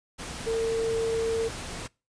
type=tone in noise; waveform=sine; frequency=453.3 Hz; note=A#4; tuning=48 cents flat; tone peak=-24 dBFS; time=0.46-1.49 s; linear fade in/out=20 ms; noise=pink; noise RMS=-37 dBFS; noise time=0.18-1.88 s; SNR=+10 dB; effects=noise-tail reverb RT60 0.3 s tail -25 dB re dry + resampled to 22050 Hz